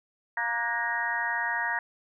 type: harmonic tone with a mistuned harmonic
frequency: 234.3 Hz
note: A#3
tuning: 9 cents sharp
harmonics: 3 / 4 / 5 / 6 / 7 / 8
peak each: -38 / -32 / -42 / -38 / -32 / -30 dBFS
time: 0.37-1.79 s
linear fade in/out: 2 ms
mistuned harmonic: 6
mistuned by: +65 cents
effects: none